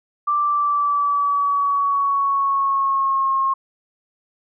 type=tone with pitch glide; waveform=sine; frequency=1175 to 1077.5 Hz; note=D6 to C#6; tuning=+1 to -49 cents; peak=-16 dBFS; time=0.27-3.54 s; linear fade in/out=10 ms; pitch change=-150 cents; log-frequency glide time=0.39-3.31 s; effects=none